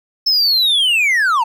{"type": "linear sweep", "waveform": "triangle", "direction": "down", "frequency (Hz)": [5300, 859], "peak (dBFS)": -10, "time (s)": [0.26, 1.44], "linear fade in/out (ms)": 10, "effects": []}